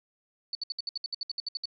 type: tone bursts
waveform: sine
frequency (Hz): 4488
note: C#8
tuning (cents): +21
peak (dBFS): -30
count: 14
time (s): 0.53-1.656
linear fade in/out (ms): 2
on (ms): 21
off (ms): 64
effects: none